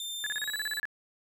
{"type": "tone with pitch glide", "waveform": "sawtooth", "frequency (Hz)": [3588, 3958], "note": ["A7", "B7"], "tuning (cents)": [33, 3], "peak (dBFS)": -32, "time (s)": [0, 0.8], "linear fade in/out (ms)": 2, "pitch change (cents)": 170, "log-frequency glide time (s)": [0.29, 0.57]}
{"type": "tone bursts", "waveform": "sine", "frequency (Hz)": 1707, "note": "G#6", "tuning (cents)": 47, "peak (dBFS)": -30, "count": 11, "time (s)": [0.24, 0.854], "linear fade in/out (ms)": 0, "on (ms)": 24, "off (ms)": 35}
{"effects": []}